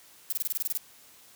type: noise bursts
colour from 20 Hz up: violet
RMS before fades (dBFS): -29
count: 10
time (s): 0.3-0.774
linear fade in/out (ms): 0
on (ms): 24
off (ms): 26
effects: white hiss -55 dBFS RMS until 1.35 s + high-pass 60 Hz 12 dB/octave